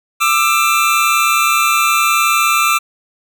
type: tone pair together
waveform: 25% pulse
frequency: 1190 / 1329.2 Hz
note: D6 / E6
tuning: +22 / +14 cents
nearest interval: major second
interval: 192 cents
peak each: -10 dBFS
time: 0.2-2.79 s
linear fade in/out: 20 ms
effects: none